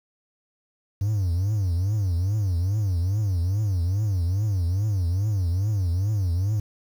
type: tone with vibrato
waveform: triangle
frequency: 95.7 Hz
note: G2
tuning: 41 cents flat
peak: -18 dBFS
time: 1.01-6.6 s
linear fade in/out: 5 ms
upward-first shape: triangle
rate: 2.4 Hz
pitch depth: 250 cents each way
effects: tanh soft clip ceiling -14 dBFS + 8-bit